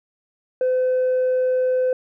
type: tone with tanh clipping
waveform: triangle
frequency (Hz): 510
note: C5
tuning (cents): -44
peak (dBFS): -17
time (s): 0.61-1.93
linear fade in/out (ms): 2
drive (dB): 6
effects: none